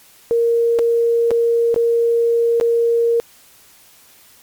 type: tone with dropouts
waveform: sine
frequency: 466.2 Hz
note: A#4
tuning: in tune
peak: -12 dBFS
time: 0.31-3.2 s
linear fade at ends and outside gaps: 0 ms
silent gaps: 0.788-0.792 / 1.307-1.314 / 1.743-1.761 / 2.6-2.611 s
effects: white hiss -48 dBFS RMS until 4.42 s + MP3 96 kbps